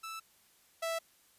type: tone pair in turn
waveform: sawtooth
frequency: 1318.5 / 659.2 Hz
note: E6 / E5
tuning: 0 / 0 cents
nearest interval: octave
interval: 1200 cents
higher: first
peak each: -37 / -29 dBFS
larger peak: second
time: 0.03-0.2 / 0.82-0.99 s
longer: neither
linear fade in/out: 10 ms
effects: white hiss -66 dBFS RMS until 1.38 s + resampled to 32000 Hz